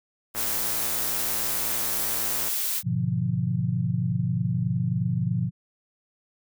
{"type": "noise", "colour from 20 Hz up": "blue", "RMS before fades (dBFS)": -27, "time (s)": [0.34, 2.83], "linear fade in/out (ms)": 50}
{"type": "click train", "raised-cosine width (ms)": 0.5, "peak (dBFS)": -22, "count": 242, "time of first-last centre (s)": [0.35, 2.483], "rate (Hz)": 113}
{"type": "chord", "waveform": "sine", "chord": "G# diminished seventh", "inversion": "none", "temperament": "equal", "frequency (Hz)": [103.83, 123.47, 146.83, 174.61], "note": ["G#2", "B2", "D3", "F3"], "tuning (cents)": [0, 0, 0, 0], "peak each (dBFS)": [-31, -26, -31, -27], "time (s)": [2.83, 5.51], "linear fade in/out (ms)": 50}
{"effects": []}